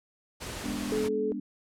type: noise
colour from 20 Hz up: pink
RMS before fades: -38 dBFS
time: 0.4-1.09 s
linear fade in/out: 20 ms
type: chord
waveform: sine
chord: G# diminished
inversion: none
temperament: equal with one note detuned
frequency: 206.2 / 246.9 / 293.7 Hz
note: G#3 / B3 / D4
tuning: -12 / 0 / 0 cents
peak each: -36 dBFS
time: 0.64-1.4 s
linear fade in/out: 5 ms
type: tone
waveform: sine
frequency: 430 Hz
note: A4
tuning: 40 cents flat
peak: -27 dBFS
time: 0.92-1.32 s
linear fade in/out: 0 ms
effects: low-pass 11000 Hz 12 dB/octave